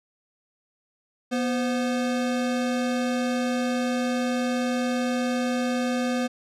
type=tone pair together; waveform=square; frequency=243.5 / 516 Hz; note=B3 / C5; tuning=-24 / -24 cents; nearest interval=octave + minor second; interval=1300 cents; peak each=-25 / -30 dBFS; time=1.31-6.28 s; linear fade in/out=20 ms; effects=low-pass 8000 Hz 12 dB/octave